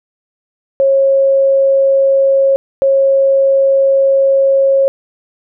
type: tone pair in turn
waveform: sine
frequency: 544 / 544 Hz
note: C#5 / C#5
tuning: -33 / -33 cents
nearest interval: unison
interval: 0 cents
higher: neither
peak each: -7 dBFS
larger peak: neither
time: 0.8-2.56 / 2.82-4.88 s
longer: second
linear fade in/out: 0 ms
effects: none